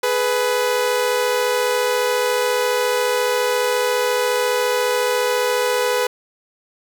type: tone pair together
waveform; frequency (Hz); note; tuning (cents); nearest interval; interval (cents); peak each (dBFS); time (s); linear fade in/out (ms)
sawtooth; 421.1 / 495.5; G#4 / B4; +24 / +6; minor third; 282; -19 / -14; 0.03-6.07; 5
effects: none